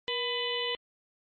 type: harmonic tone with a mistuned harmonic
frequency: 499.4 Hz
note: B4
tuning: 19 cents sharp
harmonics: 1 / 2 / 4 / 5 / 6 / 7 / 8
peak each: -34 / -39 / -37 / -43 / -33 / -38 / -43 dBFS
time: 0.08-0.75 s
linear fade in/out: 0 ms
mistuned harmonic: 1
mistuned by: -69 cents
effects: MP3 32 kbps